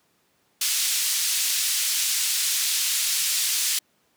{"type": "band-pass noise", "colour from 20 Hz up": "white", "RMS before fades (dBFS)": -24, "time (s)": [0.61, 3.79], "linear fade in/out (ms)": 5, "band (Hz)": [2900, 9400], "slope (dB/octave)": 12, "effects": ["pink hiss -66 dBFS RMS until 4.16 s", "high-pass 150 Hz 12 dB/octave"]}